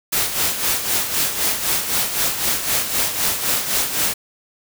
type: noise with tremolo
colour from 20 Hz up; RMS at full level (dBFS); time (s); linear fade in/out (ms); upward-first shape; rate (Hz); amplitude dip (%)
white; -18; 0.12-4.14; 10; sine; 3.9; 60
effects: none